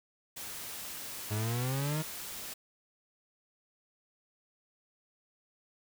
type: noise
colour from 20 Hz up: white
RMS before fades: -42 dBFS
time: 0.36-2.54 s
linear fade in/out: 10 ms
type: exponential sweep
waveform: 40% pulse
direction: up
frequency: 102.9 to 159 Hz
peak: -30 dBFS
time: 1.3-2.03 s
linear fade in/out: 20 ms
effects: none